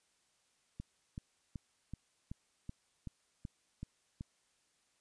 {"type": "click train", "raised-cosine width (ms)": 5, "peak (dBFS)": -30, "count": 10, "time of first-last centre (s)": [0.8, 4.209], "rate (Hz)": 2.64, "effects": ["white hiss -75 dBFS RMS until 5 s", "resampled to 22050 Hz"]}